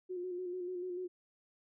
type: tone with vibrato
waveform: sine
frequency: 360.9 Hz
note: F#4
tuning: 43 cents flat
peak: -37 dBFS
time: 0.09-1.08 s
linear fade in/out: 20 ms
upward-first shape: square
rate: 6.8 Hz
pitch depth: 32 cents each way
effects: none